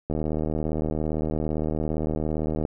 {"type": "click train", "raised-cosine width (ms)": 2, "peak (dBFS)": -14, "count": 199, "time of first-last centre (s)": [0.1, 2.652], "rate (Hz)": 77.6, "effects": []}